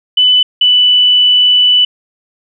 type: tone pair in turn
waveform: sine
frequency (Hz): 2996 / 2979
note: F#7 / F#7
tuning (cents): +21 / +11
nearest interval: unison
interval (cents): 10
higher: first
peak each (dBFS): -5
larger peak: neither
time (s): 0.17-0.43 / 0.61-1.85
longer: second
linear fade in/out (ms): 5
effects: none